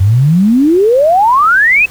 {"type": "exponential sweep", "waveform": "sine", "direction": "up", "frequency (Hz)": [90.9, 2642], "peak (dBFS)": -5, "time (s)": [0, 1.86], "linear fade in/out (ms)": 10, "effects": ["pink hiss -35 dBFS RMS until 1.9 s"]}